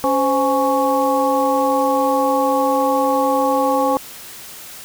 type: harmonic tone with a mistuned harmonic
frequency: 277.2 Hz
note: C#4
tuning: in tune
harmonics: 1 / 2 / 3 / 4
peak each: -21 / -18 / -19 / -21 dBFS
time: 0.04-3.97 s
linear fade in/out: 0 ms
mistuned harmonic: 2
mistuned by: -110 cents
effects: white hiss -36 dBFS RMS until 4.84 s

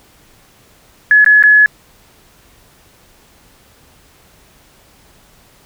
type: tone with dropouts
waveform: sine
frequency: 1700 Hz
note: G#6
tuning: 40 cents sharp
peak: -4 dBFS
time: 1.11-1.66 s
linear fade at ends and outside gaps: 1 ms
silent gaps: 1.245-1.262 / 1.426-1.437 s
effects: pink hiss -48 dBFS RMS until 5.65 s

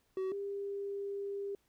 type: tone pair in turn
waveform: triangle / sine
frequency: 378.5 / 399.7 Hz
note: F#4 / G4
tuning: +39 / +34 cents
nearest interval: minor second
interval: 95 cents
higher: second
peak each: -31 / -36 dBFS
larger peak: first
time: 0.17-0.32 / 0.32-1.55 s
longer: second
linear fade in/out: 2 ms
effects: pink hiss -75 dBFS RMS until 1.68 s

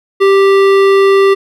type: tone with hard clipping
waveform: sine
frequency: 392 Hz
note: G4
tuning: in tune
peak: -7 dBFS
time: 0.2-1.35 s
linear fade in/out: 20 ms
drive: 15 dB
effects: none

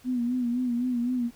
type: tone with vibrato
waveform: sine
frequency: 245.1 Hz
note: B3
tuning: 13 cents flat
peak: -24 dBFS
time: 0.04-1.31 s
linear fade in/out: 50 ms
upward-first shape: sine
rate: 3.9 Hz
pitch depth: 65 cents each way
effects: pink hiss -56 dBFS RMS until 1.35 s

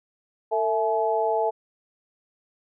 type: tone cluster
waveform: sine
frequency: 448.4 / 660 / 853 Hz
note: A4 / E5 / G#5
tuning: +33 / +2 / +46 cents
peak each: -25 dBFS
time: 0.51-1.51 s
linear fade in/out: 20 ms
effects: none

